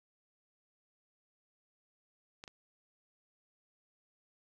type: clicks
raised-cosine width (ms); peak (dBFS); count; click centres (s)
0.2; -29 / -30; 2; 2.439 / 2.478
effects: none